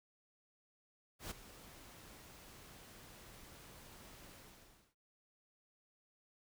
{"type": "noise with ADSR envelope", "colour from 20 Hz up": "pink", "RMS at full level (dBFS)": -43, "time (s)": [1.19, 4.95], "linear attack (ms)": 120, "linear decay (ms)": 10, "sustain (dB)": -14, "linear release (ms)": 600, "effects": []}